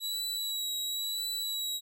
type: tone with vibrato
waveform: sawtooth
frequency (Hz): 3905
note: B7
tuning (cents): -20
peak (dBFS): -29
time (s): 0-1.81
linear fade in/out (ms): 50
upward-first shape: triangle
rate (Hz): 0.97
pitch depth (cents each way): 29
effects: none